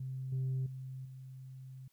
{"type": "tone with level steps", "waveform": "sine", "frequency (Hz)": 131, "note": "C3", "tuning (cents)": 2, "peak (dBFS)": [-37, -30, -41, -46], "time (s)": [0, 1.88], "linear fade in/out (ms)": 5, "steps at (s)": [0.32, 0.66, 1.05], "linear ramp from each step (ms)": 5, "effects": ["tanh soft clip ceiling -30 dBFS", "white hiss -75 dBFS RMS until 1.92 s"]}